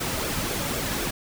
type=noise with flanger; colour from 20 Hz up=pink; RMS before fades=-28 dBFS; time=0-1.11 s; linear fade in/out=10 ms; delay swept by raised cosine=0.99 to 2.79 ms; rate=3.9 Hz; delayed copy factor=-0.5; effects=none